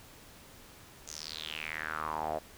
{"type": "tone with band-pass filter sweep", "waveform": "sawtooth", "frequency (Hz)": 78, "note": "D#2", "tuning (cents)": 5, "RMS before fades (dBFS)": -38, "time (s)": [1.07, 2.39], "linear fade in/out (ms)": 10, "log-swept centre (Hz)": [6800, 620], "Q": 5.6, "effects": ["pink hiss -54 dBFS RMS until 2.57 s"]}